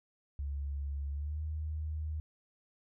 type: tone with pitch glide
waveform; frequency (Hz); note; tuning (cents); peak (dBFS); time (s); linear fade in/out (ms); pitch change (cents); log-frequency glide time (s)
sine; 70.5 to 77.33; C#2 to D#2; +30 to -10; -34; 0.39-2.2; 0; +160; 1.11-1.41
effects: none